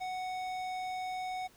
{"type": "tone with tanh clipping", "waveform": "sine", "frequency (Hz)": 741, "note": "F#5", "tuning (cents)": 2, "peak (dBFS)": -37, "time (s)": [0, 1.48], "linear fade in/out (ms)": 20, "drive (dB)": 16, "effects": ["pink hiss -62 dBFS RMS until 1.56 s"]}